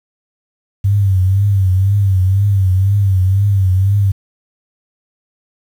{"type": "tone with vibrato", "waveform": "sine", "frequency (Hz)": 96.9, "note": "G2", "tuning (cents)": -20, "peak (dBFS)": -9, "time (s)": [0.84, 4.12], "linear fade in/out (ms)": 10, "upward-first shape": "triangle", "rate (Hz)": 2, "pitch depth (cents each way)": 100, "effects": ["7-bit"]}